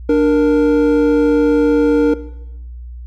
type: tone pair together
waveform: triangle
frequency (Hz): 294.4 / 467.4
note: D4 / A#4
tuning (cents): +4 / +5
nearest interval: minor sixth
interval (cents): 801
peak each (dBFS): -10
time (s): 0.09-2.14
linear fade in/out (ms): 5
effects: noise-tail reverb RT60 0.9 s tail -17 dB re dry + added 60 Hz sine -28 dBFS peak until 3.06 s